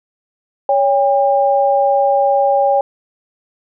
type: tone pair together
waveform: sine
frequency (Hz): 560 / 802.5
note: C#5 / G5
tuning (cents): +18 / +40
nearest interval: tritone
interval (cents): 622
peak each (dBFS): -13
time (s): 0.69-2.81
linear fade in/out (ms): 2
effects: none